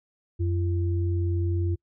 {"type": "tone pair together", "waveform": "sine", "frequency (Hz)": [89.8, 341], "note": ["F2", "F4"], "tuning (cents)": [49, -41], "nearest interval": "octave + major seventh", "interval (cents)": 2310, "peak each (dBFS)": [-23, -32], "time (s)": [0.39, 1.76], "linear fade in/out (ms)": 20, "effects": ["noise-tail reverb RT60 0.1 s tail -26 dB re dry"]}